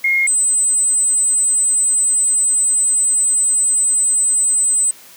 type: tone pair in turn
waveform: sine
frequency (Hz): 2144 / 8095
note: C7 / B8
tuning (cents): +42 / +42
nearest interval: octave + major seventh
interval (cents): 2300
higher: second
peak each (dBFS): -12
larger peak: neither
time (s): 0.04-0.27 / 0.27-4.91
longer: second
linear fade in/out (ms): 5
effects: white hiss -42 dBFS RMS until 5.16 s + high-pass 150 Hz 12 dB/octave